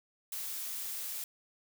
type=noise; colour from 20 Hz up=blue; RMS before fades=-39 dBFS; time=0.32-1.24 s; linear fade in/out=2 ms; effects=none